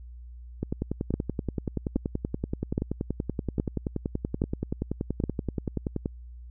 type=two click trains; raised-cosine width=3 ms; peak=-15 / -12 dBFS; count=58 / 6; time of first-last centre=0.63-6.059 / 1.14-5.238 s; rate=10.5 / 1.22 Hz; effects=added 60 Hz sine -41 dBFS peak until 6.5 s